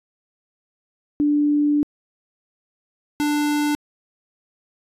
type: tone pair in turn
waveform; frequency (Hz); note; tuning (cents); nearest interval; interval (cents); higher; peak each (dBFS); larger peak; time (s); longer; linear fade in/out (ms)
sine / square; 293.7 / 295.4; D4 / D4; 0 / +10; unison; 10; second; -15 / -19; first; 1.2-1.83 / 3.2-3.75; first; 0
effects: resampled to 32000 Hz